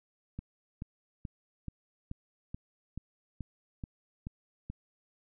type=click train; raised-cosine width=5 ms; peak=-26 dBFS; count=11; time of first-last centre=0.39-4.7 s; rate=2.32 Hz; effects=none